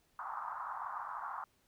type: band-pass noise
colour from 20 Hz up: white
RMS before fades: -42 dBFS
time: 0.19-1.44 s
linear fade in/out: 2 ms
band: 810 to 1300 Hz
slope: 48 dB/octave
effects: pink hiss -73 dBFS RMS until 1.67 s